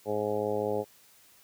harmonic tone, 105.1 Hz, G#2, 21 cents sharp, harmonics 1 / 2 / 3 / 4 / 5 / 6 / 7 / 8, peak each -41 / -39 / -39 / -31 / -32 / -38 / -40 / -39 dBFS, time 0.05-0.85 s, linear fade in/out 50 ms, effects white hiss -59 dBFS RMS until 1.43 s + high-pass 60 Hz 12 dB/octave

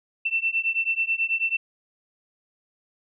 sine beating tone pair, 2679 / 2688.2 Hz, E7 / E7, +27 / +33 cents, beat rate 9.2 Hz, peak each -25 dBFS, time 0.25-1.57 s, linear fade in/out 10 ms, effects none

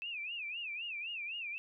sine tone with vibrato, 2583 Hz, E7, 36 cents flat, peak -38 dBFS, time 0.02-1.58 s, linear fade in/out 0 ms, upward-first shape sine, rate 3.9 Hz, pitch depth 180 cents each way, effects none

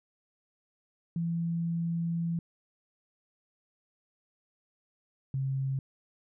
sine tone pair in turn, 168.1 / 134.53 Hz, E3 / C3, +34 / +49 cents, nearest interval major third, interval 385 cents, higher first, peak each -28 dBFS, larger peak neither, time 1.16-2.39 / 5.34-5.79 s, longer first, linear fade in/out 2 ms, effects none

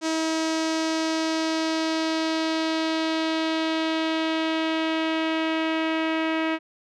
sawtooth tone with low-pass filter sweep, 320.6 Hz, E4, 48 cents flat, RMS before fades -25 dBFS, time 0.01-6.59 s, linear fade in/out 50 ms, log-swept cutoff 6400 to 2500 Hz, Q 1.9, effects none

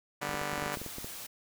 5% pulse chord, G major, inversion second, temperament just, 147 / 196 / 245 Hz, D3 / G3 / B3, +2 / 0 / -14 cents, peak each -26 / -28 / -29 dBFS, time 0.21-0.76 s, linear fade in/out 10 ms
clicks, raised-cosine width 2 ms, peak -27 dBFS, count 12, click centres 0.293 / 0.343 / 0.416 / 0.531 / 0.581 / 0.625 / 0.664 / 0.772 / 0.816 / 0.863 / 0.984 / 1.045 s
white noise, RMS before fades -43 dBFS, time 0.72-1.27 s, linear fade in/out 10 ms
effects none

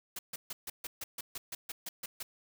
white noise bursts, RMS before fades -40 dBFS, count 13, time 0.16-2.23 s, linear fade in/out 5 ms, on 30 ms, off 140 ms, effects none

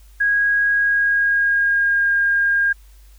sine tone with pitch glide, 1646 to 1614.9 Hz, G#6 to G#6, -16 to -49 cents, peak -14 dBFS, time 0.2-2.73 s, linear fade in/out 10 ms, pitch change -33 cents, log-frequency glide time 0.7-2.13 s, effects added 50 Hz sine -43 dBFS peak until 3.18 s + white hiss -56 dBFS RMS until 3.18 s

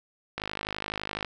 click train, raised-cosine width 0.3 ms, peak -15 dBFS, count 46, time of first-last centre 0.38-1.247 s, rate 51.9 Hz, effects none

